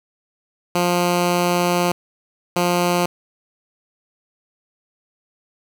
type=tone bursts at uneven times; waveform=10% pulse; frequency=176.1 Hz; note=F3; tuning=15 cents sharp; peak=-8 dBFS; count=2; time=0.75-1.92 / 2.56-3.06 s; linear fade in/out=5 ms; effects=none